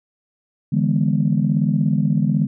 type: chord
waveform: sine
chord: E dominant seventh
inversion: third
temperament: just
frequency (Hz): 148.33 / 164.81 / 206 / 247.2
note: D3 / E3 / G#3 / B3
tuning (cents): +18 / 0 / -14 / +2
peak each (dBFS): -19 / -21 / -19 / -24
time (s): 0.72-2.47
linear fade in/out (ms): 10
effects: tanh soft clip ceiling -5 dBFS